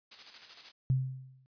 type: noise with tremolo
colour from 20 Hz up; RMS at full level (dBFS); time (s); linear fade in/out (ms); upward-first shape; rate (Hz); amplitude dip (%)
blue; -41; 0.11-0.72; 10; square; 13; 45
type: tone with exponential decay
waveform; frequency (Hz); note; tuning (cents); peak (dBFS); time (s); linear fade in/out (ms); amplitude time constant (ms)
sine; 130.81; C3; 0; -22; 0.9-1.46; 0; 120
effects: resampled to 11025 Hz